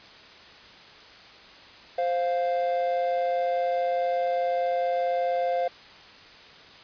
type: tone pair together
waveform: triangle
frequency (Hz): 523.3 / 698.5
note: C5 / F5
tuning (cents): 0 / 0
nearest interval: perfect fourth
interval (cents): 500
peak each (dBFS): -24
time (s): 1.98-5.68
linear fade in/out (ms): 5
effects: white hiss -48 dBFS RMS until 6.83 s + resampled to 11025 Hz